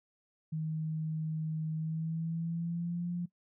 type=tone with pitch glide; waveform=sine; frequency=157.5 to 174.76 Hz; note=D#3 to F3; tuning=+21 to +1 cents; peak=-32 dBFS; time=0.52-3.26 s; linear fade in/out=10 ms; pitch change=+180 cents; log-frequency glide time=1.74-3.11 s; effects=noise-tail reverb RT60 0.1 s tail -20 dB re dry